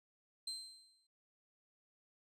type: tone with exponential decay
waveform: 35% pulse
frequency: 4124 Hz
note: C8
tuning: 26 cents flat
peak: -37 dBFS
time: 0.47-1.07 s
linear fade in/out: 5 ms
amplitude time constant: 130 ms
effects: noise-tail reverb RT60 0.2 s tail -24 dB re dry + resampled to 32000 Hz